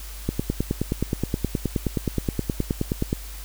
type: click train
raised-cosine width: 3 ms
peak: -9 dBFS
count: 28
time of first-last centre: 0.29-3.129 s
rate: 9.51 Hz
effects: added 50 Hz sine -35 dBFS peak until 3.44 s + white hiss -42 dBFS RMS until 3.44 s